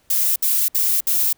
violet noise bursts, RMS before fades -18 dBFS, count 4, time 0.1-1.329 s, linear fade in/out 5 ms, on 260 ms, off 63 ms, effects pink hiss -60 dBFS RMS until 1.37 s

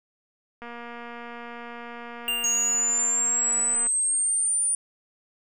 click train, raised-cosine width 0.5 ms, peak -25 dBFS, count 771, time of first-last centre 0.62-3.869 s, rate 237 Hz
square tone with exponential decay, 2794 Hz, F7, in tune, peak -23 dBFS, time 2.28-3.3 s, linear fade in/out 1 ms, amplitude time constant 220 ms
sine exponential sweep, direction up, 6600 to 9400 Hz, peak -21 dBFS, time 2.44-4.75 s, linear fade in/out 2 ms
effects none

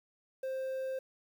triangle tone with quantisation, 526 Hz, C5, 9 cents sharp, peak -32 dBFS, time 0.43-0.99 s, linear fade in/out 5 ms, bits 10, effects none

